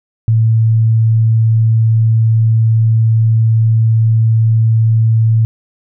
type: tone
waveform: sine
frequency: 112.2 Hz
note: A2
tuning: 34 cents sharp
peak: -7 dBFS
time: 0.28-5.45 s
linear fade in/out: 0 ms
effects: none